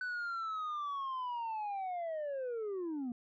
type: linear sweep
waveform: sine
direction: down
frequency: 1505 to 233.1 Hz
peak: -33 dBFS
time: 0.01-3.12 s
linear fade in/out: 2 ms
effects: tanh soft clip ceiling -35 dBFS